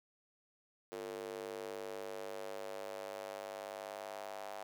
square tone with high-pass filter sweep, 50.2 Hz, G1, 42 cents sharp, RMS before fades -45 dBFS, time 0.92-4.63 s, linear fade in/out 0 ms, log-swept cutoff 420 to 690 Hz, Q 3.6, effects none

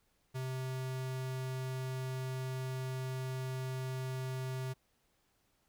square tone, 130.1 Hz, C3, 9 cents flat, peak -37 dBFS, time 0.34-4.74 s, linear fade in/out 20 ms, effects pink hiss -75 dBFS RMS until 5.68 s

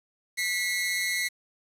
sawtooth tone pair together, 1975.5 / 2158 Hz, B6 / C#7, 0 / -47 cents, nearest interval major second, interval 153 cents, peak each -25 / -26 dBFS, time 0.37-1.29 s, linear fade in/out 20 ms, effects resampled to 32000 Hz + 8-bit

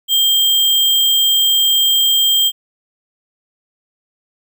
sine tone with sample-and-hold, 3189 Hz, G7, 29 cents sharp, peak -10 dBFS, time 0.08-2.52 s, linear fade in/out 50 ms, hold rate 11025 Hz, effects none

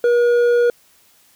sine tone with hard clipping, 479.4 Hz, A#4, 48 cents sharp, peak -13 dBFS, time 0.04-0.7 s, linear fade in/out 2 ms, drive 5 dB, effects white hiss -54 dBFS RMS until 1.35 s

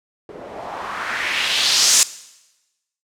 blue noise with low-pass filter sweep, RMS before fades -20 dBFS, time 0.29-2.03 s, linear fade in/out 0 ms, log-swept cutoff 410 to 7500 Hz, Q 2.1, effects noise-tail reverb RT60 1.0 s tail -18 dB re dry

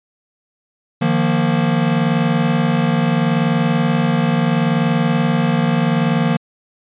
square chord, Eb suspended second, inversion none, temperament equal with one note detuned, 153.87 / 174.61 / 233.1 Hz, Eb3 / F3 / Bb3, -19 / 0 / 0 cents, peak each -19 dBFS, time 1.01-6.37 s, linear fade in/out 10 ms, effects resampled to 8000 Hz

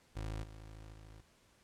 25% pulse tone with level steps, 53.5 Hz, A1, 48 cents flat, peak -35 / -46 / -49 dBFS, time 0.15-1.22 s, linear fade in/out 20 ms, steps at 0.43 / 0.93 s, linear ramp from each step 5 ms, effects pink hiss -68 dBFS RMS until 1.63 s + low-pass 10000 Hz 12 dB/octave

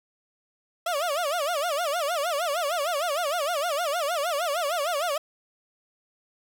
30% pulse tone with vibrato, 633 Hz, D#5, 30 cents sharp, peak -22 dBFS, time 0.86-5.18 s, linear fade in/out 5 ms, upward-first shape sine, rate 6.5 Hz, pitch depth 220 cents each way, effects none

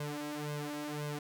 sawtooth tone with flanger, 148 Hz, D3, 14 cents sharp, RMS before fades -39 dBFS, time 0-1.19 s, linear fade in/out 5 ms, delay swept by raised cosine 1.9 to 3.7 ms, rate 1.9 Hz, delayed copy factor +1, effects none

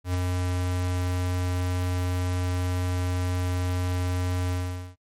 square tone with ADSR envelope, 90.2 Hz, F#2, 44 cents flat, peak -23 dBFS, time 0.04-4.96 s, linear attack 100 ms, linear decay 20 ms, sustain -2 dB, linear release 450 ms, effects noise-tail reverb RT60 0.1 s tail -20 dB re dry + MP3 64 kbps

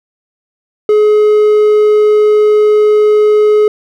triangle tone, 423.1 Hz, G#4, 32 cents sharp, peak -3 dBFS, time 0.89-3.68 s, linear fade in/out 2 ms, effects none

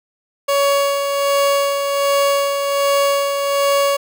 30% pulse tone with tremolo, 561 Hz, C#5, 21 cents sharp, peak -10 dBFS, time 0.48-3.97 s, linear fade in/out 10 ms, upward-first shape sine, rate 1.3 Hz, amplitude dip 45%, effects none

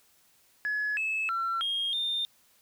sine tone with pitch steps, 1697 / 2602 / 1353 / 3244 / 3619 Hz, G#6 / E7 / E6 / G#7 / A7, +37 / -23 / +45 / -41 / +48 cents, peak -26 dBFS, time 0.65-2.25 s, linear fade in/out 0 ms, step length 320 ms, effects tanh soft clip ceiling -24 dBFS + white hiss -64 dBFS RMS until 2.61 s

